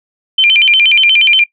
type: tone with vibrato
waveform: sine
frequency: 2714 Hz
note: E7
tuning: 50 cents sharp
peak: -5 dBFS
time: 0.38-1.44 s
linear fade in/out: 5 ms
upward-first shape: square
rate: 8.4 Hz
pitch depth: 220 cents each way
effects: noise-tail reverb RT60 0.1 s tail -20 dB re dry